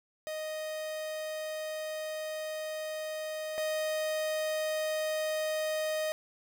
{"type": "tone pair in turn", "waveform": "45% pulse", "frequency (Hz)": [622.3, 622.3], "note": ["D#5", "D#5"], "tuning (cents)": [0, 0], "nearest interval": "unison", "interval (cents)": 0, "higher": "neither", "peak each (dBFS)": [-35, -30], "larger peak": "second", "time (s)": [[0.27, 3.58], [3.58, 6.12]], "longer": "first", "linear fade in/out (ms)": 0, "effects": []}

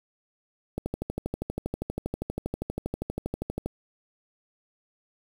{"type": "click train", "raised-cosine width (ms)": 2, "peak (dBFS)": -16, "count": 37, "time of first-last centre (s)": [0.78, 3.66], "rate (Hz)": 12.5, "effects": ["7-bit"]}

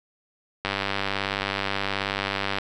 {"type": "click train", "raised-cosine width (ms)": 0.3, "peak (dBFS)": -9, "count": 192, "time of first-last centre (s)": [0.65, 2.585], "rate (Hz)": 98.7, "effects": []}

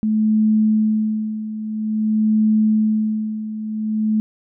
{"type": "tone with tremolo", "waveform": "sine", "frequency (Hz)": 216.2, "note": "A3", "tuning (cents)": -30, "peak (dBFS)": -12, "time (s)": [0.03, 4.2], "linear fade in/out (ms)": 0, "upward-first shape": "sine", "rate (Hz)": 0.5, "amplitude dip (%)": 75, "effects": []}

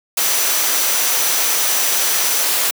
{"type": "tone in noise", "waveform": "sine", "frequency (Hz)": 5920, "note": "F#8", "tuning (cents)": 0, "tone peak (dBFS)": -24, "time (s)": [0.2, 2.43], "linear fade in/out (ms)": 5, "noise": "white", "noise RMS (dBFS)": -17, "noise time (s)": [0.17, 2.71], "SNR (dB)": -10, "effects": ["high-pass 400 Hz 12 dB/octave"]}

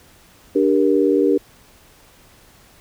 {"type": "chord", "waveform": "sine", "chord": "G minor", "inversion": "second", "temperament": "equal with one note detuned", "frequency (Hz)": [293.7, 392, 471], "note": ["D4", "G4", "Bb4"], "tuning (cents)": [0, 0, 18], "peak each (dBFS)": [-17, -17, -18], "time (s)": [0.55, 1.38], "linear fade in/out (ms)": 10, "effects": ["pink hiss -50 dBFS RMS until 2.8 s"]}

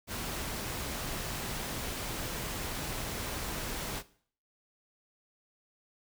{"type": "noise", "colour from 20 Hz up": "pink", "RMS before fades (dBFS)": -37, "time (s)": [0.07, 4.03], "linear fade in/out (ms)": 50, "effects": ["noise-tail reverb RT60 0.5 s tail -17 dB re dry"]}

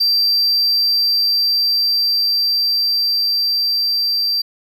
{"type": "tone with level ramp", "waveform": "triangle", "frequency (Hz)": 4699, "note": "D8", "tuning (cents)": 0, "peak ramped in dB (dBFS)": [-11, -14], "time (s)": [0, 4.42], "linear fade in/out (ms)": 10, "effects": []}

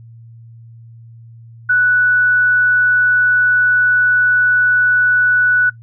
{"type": "tone", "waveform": "sine", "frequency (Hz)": 1480, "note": "F#6", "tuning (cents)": 0, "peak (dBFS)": -9, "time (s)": [1.69, 5.7], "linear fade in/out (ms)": 10, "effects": ["noise-tail reverb RT60 0.1 s tail -19 dB re dry", "added 115 Hz sine -36 dBFS peak until 5.82 s"]}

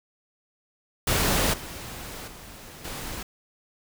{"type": "noise with level steps", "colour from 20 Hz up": "pink", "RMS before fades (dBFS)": [-23, -38, -44, -35], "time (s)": [1.07, 3.23], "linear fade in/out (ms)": 5, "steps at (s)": [1.53, 2.27, 2.84], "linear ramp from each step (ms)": 10, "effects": []}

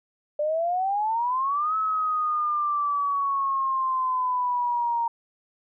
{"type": "exponential two-way sweep", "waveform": "sine", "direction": "up then down", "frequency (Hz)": [587.3, 1297, 928], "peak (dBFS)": -22, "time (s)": [0.39, 5.08], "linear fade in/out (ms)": 5, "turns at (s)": 1.76, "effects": []}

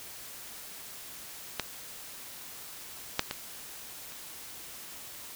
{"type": "clicks", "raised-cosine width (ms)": 0.2, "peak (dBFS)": [-11, -7, -15, -30], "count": 4, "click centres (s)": [1.597, 3.194, 3.311, 4.121], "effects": ["white hiss -45 dBFS RMS until 5.35 s"]}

